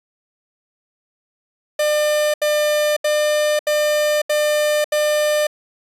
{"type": "tone bursts", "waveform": "45% pulse", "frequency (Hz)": 600, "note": "D5", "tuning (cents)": 37, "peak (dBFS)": -15, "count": 6, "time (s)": [1.79, 5.47], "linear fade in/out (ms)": 5, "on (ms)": 550, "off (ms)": 76, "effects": ["resampled to 32000 Hz"]}